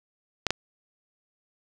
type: clicks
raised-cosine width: 0.2 ms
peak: -6 / -6 dBFS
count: 2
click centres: 0.467 / 0.506 s
effects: none